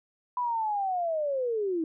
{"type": "linear sweep", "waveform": "sine", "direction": "down", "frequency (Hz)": [1000, 311.1], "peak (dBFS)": -26, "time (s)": [0.37, 1.84], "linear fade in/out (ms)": 2, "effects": []}